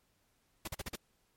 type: noise bursts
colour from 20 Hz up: pink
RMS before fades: -39 dBFS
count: 5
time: 0.65-0.957 s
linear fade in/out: 5 ms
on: 27 ms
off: 43 ms
effects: pink hiss -74 dBFS RMS until 1.36 s + MP3 64 kbps